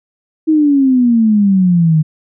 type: exponential sweep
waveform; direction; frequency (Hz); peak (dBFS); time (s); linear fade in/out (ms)
sine; down; 320 to 152.5; -7; 0.47-2.03; 20
effects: none